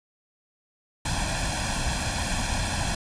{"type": "noise with comb filter", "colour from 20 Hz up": "pink", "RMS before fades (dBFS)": -27, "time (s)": [1.05, 2.95], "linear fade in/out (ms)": 5, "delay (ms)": 1.2, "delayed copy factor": 0.8, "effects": ["resampled to 22050 Hz"]}